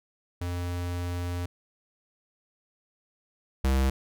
square tone pair in turn, 88.1 / 66.4 Hz, F2 / C2, +16 / +26 cents, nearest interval perfect fourth, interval 490 cents, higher first, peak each -30 / -22 dBFS, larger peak second, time 0.41-1.46 / 3.64-3.9 s, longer first, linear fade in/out 5 ms, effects none

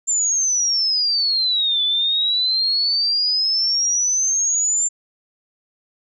sine exponential two-way sweep, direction down then up, 7300 to 3465 to 7300 Hz, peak -16 dBFS, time 0.07-4.89 s, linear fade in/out 20 ms, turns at 1.83 s, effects none

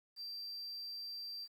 sine tone, 4699 Hz, D8, in tune, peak -40 dBFS, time 0.16-1.48 s, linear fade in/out 50 ms, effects tanh soft clip ceiling -41 dBFS + 11-bit

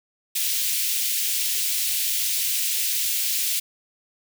white high-pass noise, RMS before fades -24 dBFS, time 0.35-3.6 s, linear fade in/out 10 ms, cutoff 2400 Hz, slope 24 dB/octave, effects none

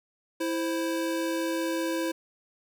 square tone pair together, 329.6 / 524.4 Hz, E4 / C5, 0 / +4 cents, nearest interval minor sixth, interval 804 cents, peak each -29 / -33 dBFS, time 0.4-2.12 s, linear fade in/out 10 ms, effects none

